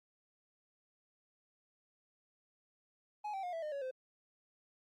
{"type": "tone with pitch steps", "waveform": "triangle", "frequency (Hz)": [840, 774.7, 714.6, 659.1, 607.9, 560.6, 517.1], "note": ["G#5", "G5", "F5", "E5", "D#5", "C#5", "C5"], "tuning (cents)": [19, -21, 40, 0, -40, 19, -20], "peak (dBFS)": -36, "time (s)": [3.24, 3.912], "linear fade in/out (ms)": 10, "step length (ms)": 96, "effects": ["Opus 48 kbps"]}